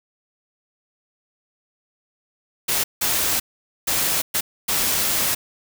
white noise bursts at uneven times, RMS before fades -21 dBFS, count 5, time 2.68-2.84 / 3.01-3.4 / 3.87-4.22 / 4.34-4.41 / 4.68-5.35 s, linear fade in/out 10 ms, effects none

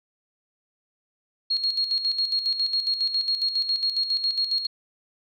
sine tone with tremolo, 4286 Hz, C8, 41 cents sharp, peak -20 dBFS, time 1.5-4.67 s, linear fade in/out 10 ms, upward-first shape square, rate 7.3 Hz, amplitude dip 60%, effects none

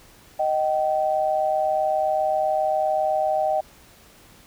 sine tone pair together, 622.3 / 769.9 Hz, D#5 / G5, 0 / -31 cents, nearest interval major third, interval 369 cents, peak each -22 dBFS, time 0.39-3.61 s, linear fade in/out 10 ms, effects pink hiss -51 dBFS RMS until 4.46 s

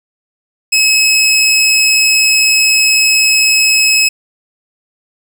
20% pulse tone, 2573 Hz, E7, 43 cents flat, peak -3 dBFS, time 0.72-4.09 s, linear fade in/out 10 ms, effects none

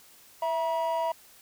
triangle tone pair together, 659.3 / 956.9 Hz, E5 / A#5, 0 / +45 cents, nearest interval tritone, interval 645 cents, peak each -26 dBFS, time 0.42-1.12 s, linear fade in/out 5 ms, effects tanh soft clip ceiling -18 dBFS + white hiss -55 dBFS RMS until 1.41 s

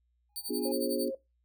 triangle tone with exponential growth, 823 Hz, G#5, 16 cents flat, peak -38 dBFS, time 0.29-0.72 s, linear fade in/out 5 ms, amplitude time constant 92 ms
10% pulse tone with tremolo, 4558 Hz, C#8, 47 cents sharp, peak -28 dBFS, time 0.36-1.08 s, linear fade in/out 0 ms, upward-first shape sine, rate 11 Hz, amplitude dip 90%
sine chord, B diminished seventh, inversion none, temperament equal with one note detuned, 246.9 / 293.7 / 355.9 / 415.3 Hz, B3 / D4 / F4 / Ab4, 0 / 0 / +33 / 0 cents, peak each -35 dBFS, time 0.49-1.11 s, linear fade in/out 20 ms
sine tone, 536 Hz, C5, 42 cents sharp, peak -33 dBFS, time 0.65-1.15 s, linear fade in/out 5 ms
effects noise-tail reverb RT60 0.2 s tail -19 dB re dry + added 60 Hz sine -70 dBFS peak until 1.44 s

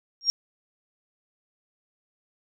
sine tone with exponential growth, 5580 Hz, F8, 2 cents flat, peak -14 dBFS, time 0.21-0.3 s, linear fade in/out 0 ms, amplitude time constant 19 ms, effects none

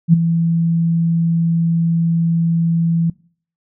sine tone with ADSR envelope, 166.7 Hz, E3, 20 cents sharp, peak -3 dBFS, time 0.08-3.1 s, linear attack 54 ms, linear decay 10 ms, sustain -10 dB, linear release 4 ms, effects noise-tail reverb RT60 0.5 s tail -23 dB re dry

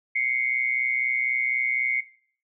sine tone pair together, 2093 / 2217 Hz, C7 / C#7, 0 / 0 cents, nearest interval minor second, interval 100 cents, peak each -24 / -25 dBFS, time 0.15-2.01 s, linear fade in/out 10 ms, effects noise-tail reverb RT60 0.5 s tail -19 dB re dry

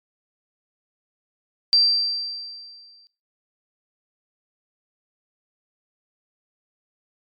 sine tone with exponential decay, 4699 Hz, D8, in tune, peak -11 dBFS, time 1.73-3.07 s, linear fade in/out 0 ms, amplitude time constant 290 ms, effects noise-tail reverb RT60 0.3 s tail -18 dB re dry + MP3 96 kbps

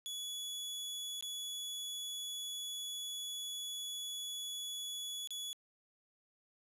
sawtooth tone with dropouts, 3397 Hz, G#7, 38 cents sharp, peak -37 dBFS, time 0.06-5.53 s, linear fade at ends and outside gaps 0 ms, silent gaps 1.209-1.225 / 5.274-5.306 s, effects resampled to 32000 Hz + 12-bit

